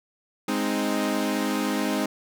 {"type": "chord", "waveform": "sawtooth", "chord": "Ab major", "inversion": "none", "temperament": "equal", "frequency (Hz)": [207.7, 261.6, 311.1], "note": ["Ab3", "C4", "Eb4"], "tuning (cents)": [0, 0, 0], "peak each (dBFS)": -24, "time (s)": [0.48, 2.06], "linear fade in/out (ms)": 5, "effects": []}